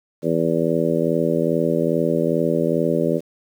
harmonic tone, 82.41 Hz, E2, in tune, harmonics 2 / 3 / 4 / 5 / 6 / 7, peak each -24 / -24 / -24 / -24 / -24 / -24 dBFS, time 0.22-3.21 s, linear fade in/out 50 ms, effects 8-bit

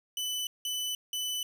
sawtooth tone bursts, 2995 Hz, F#7, 20 cents sharp, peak -28 dBFS, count 3, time 0.17-1.43 s, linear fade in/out 2 ms, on 300 ms, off 180 ms, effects none

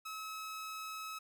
sawtooth tone, 1288 Hz, E6, 41 cents flat, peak -38 dBFS, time 0.05-1.19 s, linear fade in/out 10 ms, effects none

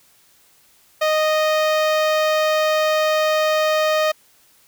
sawtooth tone with notch filter, 620 Hz, D#5, 6 cents flat, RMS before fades -18 dBFS, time 1.01-4.12 s, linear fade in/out 10 ms, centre 9700 Hz, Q 0.59, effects white hiss -55 dBFS RMS until 4.67 s

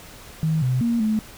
sine tone with pitch steps, 158.4 / 127.6 / 234 / 216.9 Hz, D#3 / C3 / A#3 / A3, +31 / -43 / +7 / -25 cents, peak -18 dBFS, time 0.43-1.19 s, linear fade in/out 0 ms, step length 190 ms, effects pink hiss -43 dBFS RMS until 1.37 s

